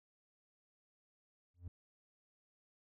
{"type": "tone with exponential growth", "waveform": "triangle", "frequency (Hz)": 87.5, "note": "F2", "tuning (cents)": 4, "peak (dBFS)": -38, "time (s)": [1.54, 1.68], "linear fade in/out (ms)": 5, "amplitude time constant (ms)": 30, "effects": []}